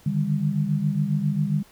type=tone cluster; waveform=sine; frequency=147 / 154.4 / 200.2 Hz; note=D3 / D#3 / G3; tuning=+2 / -13 / +37 cents; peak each=-25 dBFS; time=0.06-1.63 s; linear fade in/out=5 ms; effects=pink hiss -54 dBFS RMS until 1.71 s